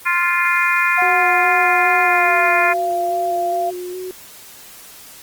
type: harmonic tone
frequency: 349.2 Hz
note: F4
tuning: in tune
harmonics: 3 / 4 / 5 / 6 / 7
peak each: -20 / -20 / -20 / -20 / -20 dBFS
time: 0.05-2.74 s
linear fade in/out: 20 ms
type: tone with pitch glide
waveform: sine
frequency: 724 to 689.7 Hz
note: F#5 to F5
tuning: -38 to -22 cents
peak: -17 dBFS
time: 0.97-3.71 s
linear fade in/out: 20 ms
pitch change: -84 cents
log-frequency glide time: 2.05-2.37 s
type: tone with vibrato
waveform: sine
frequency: 364 Hz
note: F#4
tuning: 28 cents flat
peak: -25 dBFS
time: 1.02-4.11 s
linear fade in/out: 0 ms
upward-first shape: square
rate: 2.4 Hz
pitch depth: 22 cents each way
effects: white hiss -40 dBFS RMS until 5.22 s + Opus 24 kbps